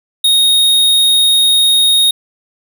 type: tone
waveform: square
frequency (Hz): 3729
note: A#7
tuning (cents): 0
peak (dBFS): -8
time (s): 0.24-2.11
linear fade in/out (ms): 5
effects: none